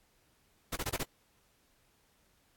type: noise bursts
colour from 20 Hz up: pink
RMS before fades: -34 dBFS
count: 5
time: 0.72-1.035 s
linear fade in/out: 10 ms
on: 43 ms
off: 25 ms
effects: pink hiss -70 dBFS RMS until 2.56 s + AAC 64 kbps